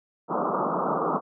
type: band-pass noise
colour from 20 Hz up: white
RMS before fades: -26 dBFS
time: 0.28-1.21 s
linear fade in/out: 50 ms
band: 150 to 1300 Hz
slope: 96 dB/octave
effects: none